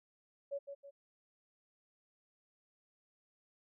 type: tone with echo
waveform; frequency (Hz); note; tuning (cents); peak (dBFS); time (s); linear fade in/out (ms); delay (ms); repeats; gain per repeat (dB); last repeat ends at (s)
sine; 561; C#5; +21; -36; 0.51-0.59; 20; 160; 2; -7; 0.91
effects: none